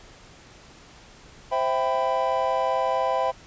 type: chord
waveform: triangle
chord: C major seventh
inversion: none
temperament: equal with one note detuned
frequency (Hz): 523.3 / 659.3 / 784 / 999.8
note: C5 / E5 / G5 / B5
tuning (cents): 0 / 0 / 0 / +21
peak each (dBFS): -25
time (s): 1.51-3.32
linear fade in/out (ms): 20
effects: pink hiss -49 dBFS RMS until 3.46 s + resampled to 16000 Hz